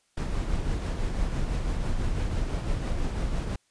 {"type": "noise with tremolo", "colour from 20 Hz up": "brown", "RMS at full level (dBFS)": -26, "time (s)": [0.17, 3.56], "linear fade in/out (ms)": 5, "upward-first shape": "triangle", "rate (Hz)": 6, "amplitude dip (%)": 40, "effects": ["white hiss -69 dBFS RMS until 3.7 s", "resampled to 22050 Hz"]}